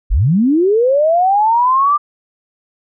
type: linear sweep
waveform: sine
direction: up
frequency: 30.87 to 1198 Hz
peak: -9 dBFS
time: 0.1-1.98 s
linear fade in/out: 20 ms
effects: none